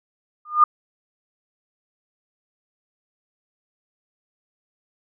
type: tone with exponential growth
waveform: sine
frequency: 1215 Hz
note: D#6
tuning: 42 cents flat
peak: -6 dBFS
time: 0.45-0.64 s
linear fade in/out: 5 ms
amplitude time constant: 41 ms
effects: none